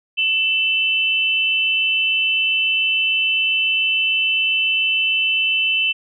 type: tone pair together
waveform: sine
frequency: 2657 / 3030 Hz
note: E7 / F#7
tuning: +13 / +40 cents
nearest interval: major second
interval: 227 cents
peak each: -17 / -20 dBFS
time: 0.17-5.93 s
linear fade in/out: 20 ms
effects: none